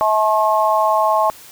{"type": "harmonic tone", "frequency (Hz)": 215.4, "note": "A3", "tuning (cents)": -37, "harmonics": [3, 4, 5], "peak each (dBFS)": [-17, -17, -17], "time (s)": [0.01, 1.3], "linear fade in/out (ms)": 0, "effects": ["white hiss -41 dBFS RMS until 1.51 s"]}